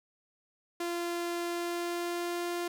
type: tone with pitch glide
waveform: sawtooth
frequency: 344.9 to 348.1 Hz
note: F4 to F4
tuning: -22 to -6 cents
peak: -28 dBFS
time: 0.8-2.68 s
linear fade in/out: 5 ms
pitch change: +16 cents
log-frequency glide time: 1.46-2.48 s
effects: none